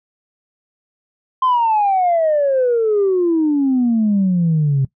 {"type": "exponential sweep", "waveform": "sine", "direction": "down", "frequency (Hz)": [1051, 132.1], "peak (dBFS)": -11, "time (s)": [1.42, 4.85], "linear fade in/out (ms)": 5, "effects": ["noise-tail reverb RT60 0.1 s tail -20 dB re dry", "tanh soft clip ceiling -9 dBFS"]}